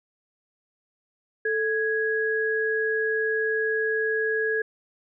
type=tone pair together; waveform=sine; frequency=440 / 1661.2 Hz; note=A4 / G#6; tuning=0 / 0 cents; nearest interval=octave + major seventh; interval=2300 cents; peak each=-25 / -25 dBFS; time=1.45-4.62 s; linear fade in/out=5 ms; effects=none